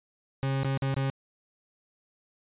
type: tone with dropouts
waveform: 40% pulse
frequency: 135.4 Hz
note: C#3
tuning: 40 cents flat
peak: -25 dBFS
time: 0.43-1.1 s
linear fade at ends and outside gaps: 0 ms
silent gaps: 0.633-0.646 / 0.775-0.822 / 0.942-0.965 s
effects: resampled to 8000 Hz